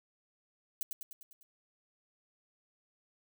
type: noise with echo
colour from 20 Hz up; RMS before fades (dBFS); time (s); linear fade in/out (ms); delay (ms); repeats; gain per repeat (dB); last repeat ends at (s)
violet; -35; 0.81-0.83; 0; 100; 6; -4; 1.43
effects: none